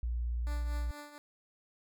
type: tone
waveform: sine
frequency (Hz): 59.1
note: A#1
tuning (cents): +24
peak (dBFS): -31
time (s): 0.03-0.91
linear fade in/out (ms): 0
type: tone with tremolo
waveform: 10% pulse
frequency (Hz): 293.7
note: D4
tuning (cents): 0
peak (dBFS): -35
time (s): 0.47-1.18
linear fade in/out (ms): 0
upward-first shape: triangle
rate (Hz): 4.3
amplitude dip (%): 70
effects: none